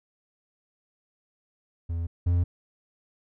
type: tone pair in turn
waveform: triangle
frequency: 84.1 / 87.36 Hz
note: E2 / F2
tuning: +35 / +1 cents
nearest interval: minor second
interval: 66 cents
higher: second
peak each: -25 / -18 dBFS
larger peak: second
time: 1.89-2.07 / 2.26-2.44 s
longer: neither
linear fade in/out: 10 ms
effects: none